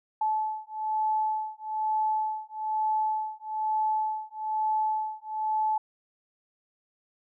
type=beating tone pair; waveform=sine; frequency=865 / 866.1 Hz; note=A5 / A5; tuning=-30 / -28 cents; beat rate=1.1 Hz; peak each=-29 dBFS; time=0.21-5.78 s; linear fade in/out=5 ms; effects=none